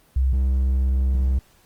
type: tone pair in turn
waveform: sine / triangle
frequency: 65.41 / 65.41 Hz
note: C2 / C2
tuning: 0 / 0 cents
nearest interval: unison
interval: 0 cents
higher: neither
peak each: -16 / -15 dBFS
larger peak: second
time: 0.16-0.33 / 0.33-1.39 s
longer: second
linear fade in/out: 5 ms
effects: pink hiss -57 dBFS RMS until 1.65 s + Opus 24 kbps